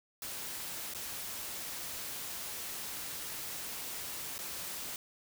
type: noise with dropouts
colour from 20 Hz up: white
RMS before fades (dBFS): -41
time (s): 0.22-4.96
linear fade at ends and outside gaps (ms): 1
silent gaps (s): 0.937-0.947 / 4.381-4.389
effects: none